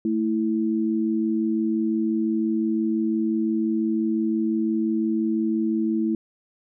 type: tone pair together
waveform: sine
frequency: 221.6 / 327.4 Hz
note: A3 / E4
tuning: +13 / -12 cents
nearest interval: perfect fifth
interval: 675 cents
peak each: -23 dBFS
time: 0.05-6.15 s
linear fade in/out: 2 ms
effects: none